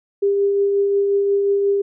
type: tone with tremolo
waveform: sine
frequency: 400 Hz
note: G4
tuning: 35 cents sharp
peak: -13 dBFS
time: 0.22-1.82 s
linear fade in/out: 10 ms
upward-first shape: triangle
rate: 5.6 Hz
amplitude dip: 30%
effects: none